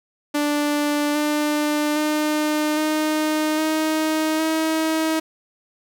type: tone with pitch steps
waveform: sawtooth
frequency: 293.7 / 298.5 / 303.4 / 308.3 / 313.3 / 318.4 Hz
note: D4 / D4 / D#4 / D#4 / D#4 / D#4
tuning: 0 / +28 / -44 / -16 / +12 / +40 cents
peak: -15 dBFS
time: 0.34-5.2 s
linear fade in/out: 10 ms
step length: 810 ms
effects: none